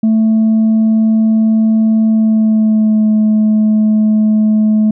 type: tone with pitch glide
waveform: sine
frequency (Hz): 220.5 to 215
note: A3 to A3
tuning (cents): +4 to -40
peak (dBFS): -5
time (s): 0.03-4.91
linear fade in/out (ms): 5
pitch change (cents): -44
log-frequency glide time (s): 2.08-3.09
effects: tanh soft clip ceiling -6 dBFS